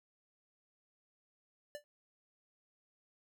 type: tone with exponential decay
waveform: square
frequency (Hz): 587.3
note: D5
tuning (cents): 0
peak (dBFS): -39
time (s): 1.75-1.84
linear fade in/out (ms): 0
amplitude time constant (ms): 19
effects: none